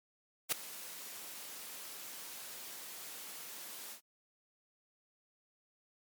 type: noise with ADSR envelope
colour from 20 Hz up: white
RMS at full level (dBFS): -29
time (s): 0.49-4.01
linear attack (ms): 32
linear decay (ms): 5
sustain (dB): -18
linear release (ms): 90
effects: high-pass 200 Hz 12 dB/octave + MP3 96 kbps